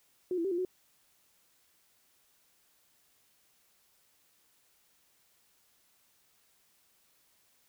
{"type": "tone with pitch steps", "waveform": "sine", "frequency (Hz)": [363.7, 334.6, 388, 346.6, 368.2], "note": ["F#4", "E4", "G4", "F4", "F#4"], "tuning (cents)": [-30, 26, -18, -13, -8], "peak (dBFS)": -29, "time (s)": [0.31, 0.65], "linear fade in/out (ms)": 2, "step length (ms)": 68, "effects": ["white hiss -69 dBFS RMS until 7.68 s"]}